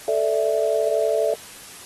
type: chord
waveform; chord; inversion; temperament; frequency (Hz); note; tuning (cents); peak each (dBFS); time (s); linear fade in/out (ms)
sine; A suspended fourth; none; equal; 440 / 587.3 / 659.3; A4 / D5 / E5; 0 / 0 / 0; -22 / -23 / -22; 0.08-1.34; 2
effects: white hiss -41 dBFS RMS until 1.85 s + AAC 32 kbps